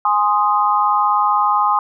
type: chord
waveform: sine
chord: Ab major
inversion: none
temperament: equal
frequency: 830.6 / 1046.5 / 1244.5 Hz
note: Ab5 / C6 / Eb6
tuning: 0 / 0 / 0 cents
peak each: -17 dBFS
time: 0.05-1.79 s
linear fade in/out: 2 ms
effects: none